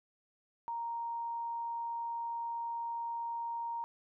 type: tone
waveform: sine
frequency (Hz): 932.3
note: A#5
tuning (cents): 0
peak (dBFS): -35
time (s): 0.68-3.84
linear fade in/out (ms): 0
effects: none